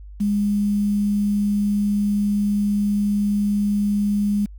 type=tone with quantisation; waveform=sine; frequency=204.9 Hz; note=G#3; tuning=23 cents flat; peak=-17 dBFS; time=0.2-4.46 s; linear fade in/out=10 ms; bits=7; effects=added 50 Hz sine -36 dBFS peak until 4.58 s